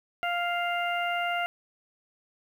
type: harmonic tone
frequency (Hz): 698.5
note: F5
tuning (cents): 0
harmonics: 1 / 2 / 3 / 4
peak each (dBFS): -29 / -32 / -34 / -35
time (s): 0.23-1.46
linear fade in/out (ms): 0
effects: 9-bit